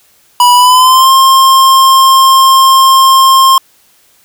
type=tone with pitch glide; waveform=square; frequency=980 to 1062.5 Hz; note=B5 to C6; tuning=-14 to +26 cents; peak=-3 dBFS; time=0.4-3.58 s; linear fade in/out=2 ms; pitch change=+140 cents; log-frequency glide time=0.54-1.11 s; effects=white hiss -48 dBFS RMS until 4.24 s